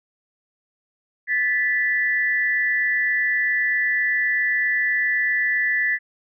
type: tone pair together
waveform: sine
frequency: 1747.8 / 1975.5 Hz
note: A6 / B6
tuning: -12 / 0 cents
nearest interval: major second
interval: 212 cents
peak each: -21 dBFS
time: 1.27-5.99 s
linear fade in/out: 50 ms
effects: none